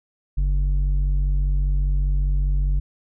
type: tone with low-pass filter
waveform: square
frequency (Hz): 47.49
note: F#1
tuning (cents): +46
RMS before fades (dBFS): -20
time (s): 0.37-2.8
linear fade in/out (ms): 10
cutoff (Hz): 100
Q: 3.5
effects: none